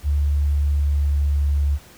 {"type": "tone with pitch glide", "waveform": "sine", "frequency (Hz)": [72.4, 71.61], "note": ["D2", "D2"], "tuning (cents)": [-24, -43], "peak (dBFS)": -16, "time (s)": [0.03, 1.79], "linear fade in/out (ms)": 50, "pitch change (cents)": -19, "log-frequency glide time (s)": [0.2, 1.65], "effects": ["pink hiss -47 dBFS RMS until 1.97 s"]}